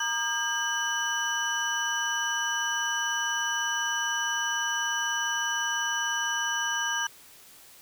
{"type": "tone cluster", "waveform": "sine", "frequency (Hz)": [933, 1213, 1608, 2984, 5880], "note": ["A#5", "D#6", "G6", "F#7", "F#8"], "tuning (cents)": [1, -44, 44, 14, -12], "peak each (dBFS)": [-34, -37, -29, -33, -34], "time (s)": [0, 7.07], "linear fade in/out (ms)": 5, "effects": ["white hiss -52 dBFS RMS until 7.81 s"]}